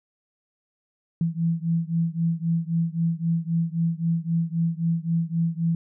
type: beating tone pair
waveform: sine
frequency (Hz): 164.81 / 168.61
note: E3 / E3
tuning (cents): 0 / +39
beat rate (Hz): 3.8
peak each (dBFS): -24 / -25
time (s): 1.21-5.75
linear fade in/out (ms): 2
effects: none